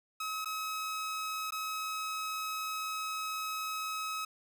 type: tone with dropouts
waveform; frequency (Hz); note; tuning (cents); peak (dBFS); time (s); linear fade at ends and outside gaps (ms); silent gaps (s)
sawtooth; 1279; D#6; +47; -31; 0.2-4.25; 5; 0.447-0.456 / 1.507-1.521
effects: none